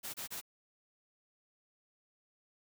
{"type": "noise bursts", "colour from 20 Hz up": "white", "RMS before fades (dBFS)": -42, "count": 3, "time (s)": [0.03, 0.414], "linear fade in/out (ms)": 20, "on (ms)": 110, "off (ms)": 27, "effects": []}